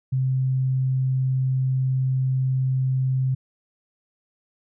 sine tone, 130.81 Hz, C3, in tune, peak -19 dBFS, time 0.12-3.35 s, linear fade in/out 10 ms, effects none

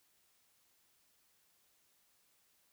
silence, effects white hiss -73 dBFS RMS until 2.72 s

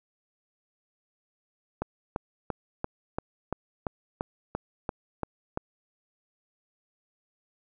click train, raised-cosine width 1 ms, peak -15 dBFS, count 12, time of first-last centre 1.82-5.574 s, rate 2.93 Hz, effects none

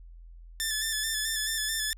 10% pulse tone with vibrato, 1753 Hz, A6, 7 cents flat, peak -19 dBFS, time 0.6-1.93 s, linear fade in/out 0 ms, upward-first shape square, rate 4.6 Hz, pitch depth 30 cents each way, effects added 42 Hz sine -45 dBFS peak until 1.97 s

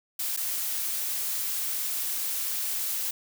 blue noise with dropouts, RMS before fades -30 dBFS, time 0.19-3.11 s, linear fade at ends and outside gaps 5 ms, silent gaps 0.365-0.372 s, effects none

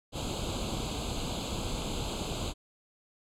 pink noise with comb filter, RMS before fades -34 dBFS, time 0.12-2.54 s, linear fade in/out 50 ms, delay 0.27 ms, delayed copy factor +1, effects low-pass 8000 Hz 12 dB/octave

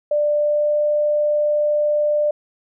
sine tone with pitch glide, 592 to 595.4 Hz, D5 to D5, +14 to +24 cents, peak -15 dBFS, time 0.11-2.31 s, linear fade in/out 5 ms, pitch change +10 cents, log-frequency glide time 0.33-0.78 s, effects none

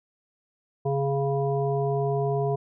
harmonic tone with a mistuned harmonic, 138.59 Hz, C#3, in tune, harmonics 1 / 3 / 5 / 7, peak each -26 / -26 / -30 / -37 dBFS, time 0.85-2.56 s, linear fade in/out 10 ms, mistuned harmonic 7, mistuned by +15 cents, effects none

